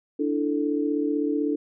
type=chord; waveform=sine; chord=D suspended second; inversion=none; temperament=equal; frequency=293.7 / 329.6 / 440 Hz; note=D4 / E4 / A4; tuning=0 / 0 / 0 cents; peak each=-24 / -29 / -28 dBFS; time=0.19-1.56 s; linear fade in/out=10 ms; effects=none